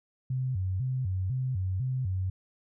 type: tone with vibrato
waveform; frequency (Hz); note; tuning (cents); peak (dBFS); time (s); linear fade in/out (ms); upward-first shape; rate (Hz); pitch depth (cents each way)
sine; 110; A2; 0; -27; 0.3-2.3; 5; square; 2; 280
effects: none